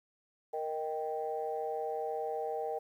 sine chord, Eb major, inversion second, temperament equal, 466.2 / 622.3 / 784 Hz, Bb4 / Eb5 / G5, 0 / 0 / 0 cents, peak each -36 / -39 / -37 dBFS, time 0.53-2.79 s, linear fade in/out 10 ms, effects tanh soft clip ceiling -24 dBFS + 11-bit

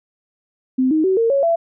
sine tone with pitch steps, 258.6 / 312.9 / 378.6 / 458.1 / 554.3 / 670.7 Hz, C4 / D#4 / F#4 / A#4 / C#5 / E5, -20 / +10 / +40 / -30 / 0 / +30 cents, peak -13 dBFS, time 0.78-1.56 s, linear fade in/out 10 ms, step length 130 ms, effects none

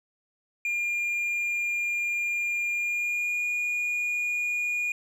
triangle tone with pitch glide, 2407 to 2438 Hz, D7 to D#7, +42 to -36 cents, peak -24 dBFS, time 0.65-4.92 s, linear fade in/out 2 ms, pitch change +22 cents, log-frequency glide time 2.7-3.47 s, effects none

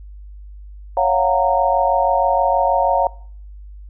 sine chord, Gb major seventh, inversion second, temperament just, 555 / 693.7 / 740 / 925 Hz, Db5 / F5 / Gb5 / Bb5, +2 / -12 / 0 / -14 cents, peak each -19 dBFS, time 0.97-3.07 s, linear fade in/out 2 ms, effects noise-tail reverb RT60 0.6 s tail -23 dB re dry + added 50 Hz sine -34 dBFS peak until 3.89 s

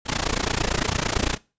pink noise with amplitude modulation, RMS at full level -20 dBFS, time 0.05-1.38 s, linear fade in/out 50 ms, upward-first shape sine, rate 28.9 Hz, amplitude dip 95%, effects noise-tail reverb RT60 0.3 s tail -22 dB re dry + resampled to 16000 Hz

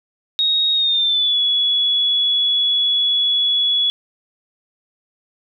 sine tone with pitch glide, 3758 to 3387 Hz, A#7 to G#7, +13 to +33 cents, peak -14 dBFS, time 0.39-3.9 s, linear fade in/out 0 ms, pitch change -180 cents, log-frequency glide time 0.73-1.4 s, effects none

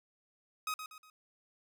sawtooth tone with echo, 1261 Hz, D#6, 23 cents sharp, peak -30 dBFS, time 0.67-0.74 s, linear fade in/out 2 ms, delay 120 ms, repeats 3, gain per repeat -8 dB, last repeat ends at 1.1 s, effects none

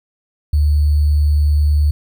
sine tone with sample-and-hold, 74.2 Hz, D2, 18 cents sharp, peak -10 dBFS, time 0.53-1.91 s, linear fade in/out 5 ms, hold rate 4410 Hz, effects none

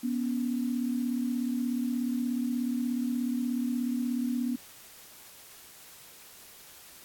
sine tone pair together, 243.3 / 280 Hz, B3 / C#4, -26 / +18 cents, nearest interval major second, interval 244 cents, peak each -28 / -34 dBFS, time 0.03-4.56 s, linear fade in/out 10 ms, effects white hiss -51 dBFS RMS until 7.04 s + AAC 64 kbps

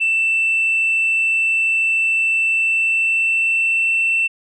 sine tone with pitch glide, 2667 to 2684 Hz, E7 to E7, +20 to +31 cents, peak -13 dBFS, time 0-4.28 s, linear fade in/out 20 ms, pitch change +11 cents, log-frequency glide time 2.49-3.94 s, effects tanh soft clip ceiling -11 dBFS

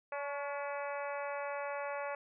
harmonic tone with a mistuned harmonic, 285.3 Hz, C#4, 50 cents sharp, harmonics 2 / 3 / 4 / 5 / 6 / 7 / 8 / 9, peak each -39 / -43 / -45 / -47 / -49 / -50 / -51 / -52 dBFS, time 0.12-2.15 s, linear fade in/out 2 ms, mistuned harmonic 4, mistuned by -33 cents, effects none

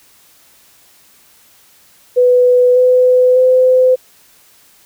sine tone with pitch steps, 496.3 / 503.5 / 510.8 Hz, B4 / B4 / C5, +8 / +33 / -42 cents, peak -6 dBFS, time 2.16-3.96 s, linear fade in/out 20 ms, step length 600 ms, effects white hiss -48 dBFS RMS until 4.85 s

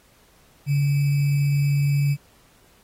sine tone with sample-and-hold, 142.1 Hz, C#3, 43 cents sharp, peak -17 dBFS, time 0.66-2.17 s, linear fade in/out 50 ms, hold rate 2450 Hz, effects pink hiss -57 dBFS RMS until 2.83 s + AAC 48 kbps

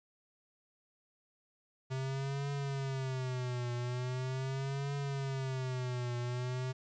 square tone with vibrato, 130.81 Hz, C3, in tune, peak -35 dBFS, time 1.9-6.73 s, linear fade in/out 20 ms, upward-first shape triangle, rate 0.41 Hz, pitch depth 140 cents each way, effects resampled to 16000 Hz + 11-bit

